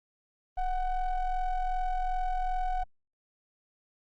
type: ring-modulated tone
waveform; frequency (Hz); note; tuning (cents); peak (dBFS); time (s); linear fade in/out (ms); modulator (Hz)
triangle; 379.3; F#4; +43; -22; 0.57-2.84; 10; 358
effects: Opus 32 kbps